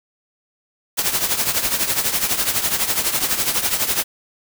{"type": "noise with tremolo", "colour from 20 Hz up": "white", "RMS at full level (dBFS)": -17, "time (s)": [0.97, 4.04], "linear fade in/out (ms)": 20, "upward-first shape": "triangle", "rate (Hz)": 12, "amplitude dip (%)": 75, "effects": []}